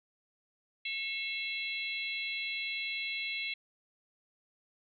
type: harmonic tone with a mistuned harmonic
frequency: 670 Hz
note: E5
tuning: 28 cents sharp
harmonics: 3 / 4 / 5 / 6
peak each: -37 / -39 / -41 / -43 dBFS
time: 0.85-3.54 s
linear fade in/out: 5 ms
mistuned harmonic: 3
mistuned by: +140 cents
effects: none